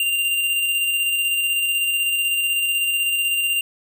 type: tone with tremolo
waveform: square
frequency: 2785 Hz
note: F7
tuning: 5 cents flat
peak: -18 dBFS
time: 0-3.61 s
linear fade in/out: 2 ms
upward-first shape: square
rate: 16 Hz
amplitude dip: 25%
effects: 10-bit